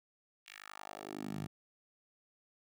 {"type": "tone with high-pass filter sweep", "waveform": "10% pulse", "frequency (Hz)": 51, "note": "G#1", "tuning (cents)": -31, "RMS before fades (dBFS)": -45, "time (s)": [0.46, 1.47], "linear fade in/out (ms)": 10, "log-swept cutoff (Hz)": [2600, 120], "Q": 2.2, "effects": []}